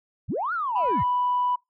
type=linear two-way sweep; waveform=sine; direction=up then down; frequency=50 to 1464 to 50 Hz; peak=-24 dBFS; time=0.28-1.04 s; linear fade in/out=20 ms; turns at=0.53 s
type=tone; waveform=sine; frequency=987.8 Hz; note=B5; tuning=in tune; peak=-20 dBFS; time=0.75-1.56 s; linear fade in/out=10 ms
effects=noise-tail reverb RT60 0.2 s tail -26 dB re dry + tanh soft clip ceiling -16 dBFS